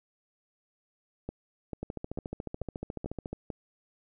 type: two click trains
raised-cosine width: 2 ms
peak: -22 / -22 dBFS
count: 6 / 22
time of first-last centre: 1.29-3.502 / 1.83-3.33 s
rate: 2.26 / 14 Hz
effects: none